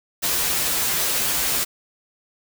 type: noise with comb filter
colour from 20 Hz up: white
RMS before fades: -22 dBFS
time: 0.22-1.65 s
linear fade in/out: 20 ms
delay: 9.5 ms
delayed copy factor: -0.75
effects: none